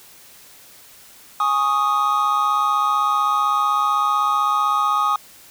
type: chord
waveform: triangle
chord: Ab suspended fourth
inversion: none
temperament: equal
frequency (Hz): 830.6 / 1108.7 / 1244.5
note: Ab5 / Db6 / Eb6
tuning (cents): 0 / 0 / 0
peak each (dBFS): -22 / -21 / -16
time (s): 1.4-5.16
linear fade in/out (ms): 2
effects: white hiss -46 dBFS RMS until 5.5 s